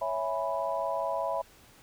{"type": "chord", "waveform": "sine", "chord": "C# minor seventh", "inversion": "none", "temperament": "equal", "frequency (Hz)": [554.4, 659.3, 830.6, 987.8], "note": ["C#5", "E5", "G#5", "B5"], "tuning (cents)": [0, 0, 0, 0], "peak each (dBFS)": [-34, -32, -38, -33], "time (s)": [0.01, 1.42], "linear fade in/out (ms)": 10, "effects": ["pink hiss -57 dBFS RMS until 1.82 s"]}